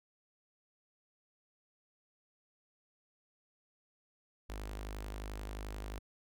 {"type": "tone with notch filter", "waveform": "sawtooth", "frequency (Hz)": 51.4, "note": "G#1", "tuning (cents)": -17, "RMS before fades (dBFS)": -43, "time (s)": [4.49, 5.99], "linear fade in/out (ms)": 10, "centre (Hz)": 140, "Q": 0.82, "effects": []}